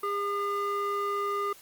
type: tone with band-pass filter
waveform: square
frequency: 404.9 Hz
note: G#4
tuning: 44 cents flat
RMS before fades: -30 dBFS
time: 0.03-1.53 s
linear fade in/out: 5 ms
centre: 970 Hz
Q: 5.3
effects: white hiss -53 dBFS RMS until 1.61 s + Opus 32 kbps